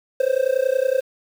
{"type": "tone with amplitude modulation", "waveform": "triangle", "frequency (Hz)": 523.3, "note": "C5", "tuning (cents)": 0, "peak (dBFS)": -11, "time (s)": [0.2, 1.01], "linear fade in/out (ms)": 5, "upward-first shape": "sine", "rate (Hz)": 30.7, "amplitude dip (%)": 95, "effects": ["7-bit"]}